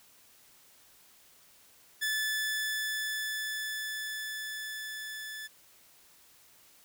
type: tone with level ramp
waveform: sawtooth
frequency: 1738 Hz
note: A6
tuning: 22 cents flat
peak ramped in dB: -25 to -36 dBFS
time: 2.01-5.48 s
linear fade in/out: 20 ms
effects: white hiss -60 dBFS RMS until 6.84 s